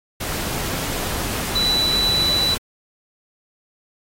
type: tone in noise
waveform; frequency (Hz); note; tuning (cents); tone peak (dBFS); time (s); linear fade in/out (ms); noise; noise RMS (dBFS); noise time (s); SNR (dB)
sine; 3967; B7; +7; -17; 1.55-2.55; 10; pink; -26; 0.2-2.58; +6
effects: AAC 48 kbps